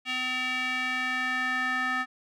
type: tone with band-pass filter sweep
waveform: square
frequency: 255.1 Hz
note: C4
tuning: 44 cents flat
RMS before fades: -29 dBFS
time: 0.05-2.06 s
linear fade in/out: 50 ms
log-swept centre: 2600 to 1600 Hz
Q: 3.3
effects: none